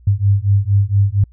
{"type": "beating tone pair", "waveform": "sine", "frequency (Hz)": [98, 102.3], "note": ["G2", "G#2"], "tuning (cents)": [0, -26], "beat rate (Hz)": 4.3, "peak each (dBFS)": -14, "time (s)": [0.07, 1.24], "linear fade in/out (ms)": 5, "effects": ["added 60 Hz sine -42 dBFS peak until 1.32 s"]}